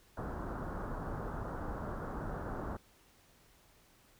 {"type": "low-pass noise", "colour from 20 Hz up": "pink", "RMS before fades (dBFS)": -40, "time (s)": [0.17, 2.77], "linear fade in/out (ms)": 5, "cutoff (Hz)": 1500, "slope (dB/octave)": 48, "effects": ["pink hiss -65 dBFS RMS until 4.19 s"]}